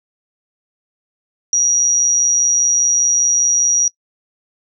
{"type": "tone with amplitude modulation", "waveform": "sine", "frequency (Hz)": 5760, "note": "F#8", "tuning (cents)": -47, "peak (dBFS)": -9, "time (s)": [1.53, 3.88], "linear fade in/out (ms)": 2, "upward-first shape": "sine", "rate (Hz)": 125, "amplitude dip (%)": 35, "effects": ["noise-tail reverb RT60 0.1 s tail -26 dB re dry"]}